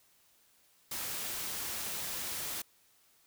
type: noise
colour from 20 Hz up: white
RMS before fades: -38 dBFS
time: 0.91-2.62 s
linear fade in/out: 5 ms
effects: white hiss -67 dBFS RMS until 3.26 s